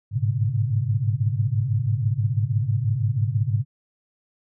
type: tone cluster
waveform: sine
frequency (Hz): 101.7 / 107.8 / 124.1 / 139.5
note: G#2 / A2 / B2 / C#3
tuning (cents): -36 / -35 / +9 / +11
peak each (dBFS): -26 / -23 / -26 / -27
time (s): 0.11-3.65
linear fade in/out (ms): 50
effects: none